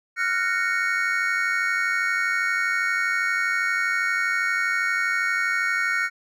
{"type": "chord", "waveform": "triangle", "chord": "Gb major seventh", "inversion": "third", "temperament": "just", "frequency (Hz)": [1387.5, 1480, 1850, 2220], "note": ["F6", "Gb6", "Bb6", "Db7"], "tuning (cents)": [-12, 0, -14, 2], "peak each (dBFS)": -25, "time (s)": [0.16, 6.1], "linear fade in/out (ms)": 50, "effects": []}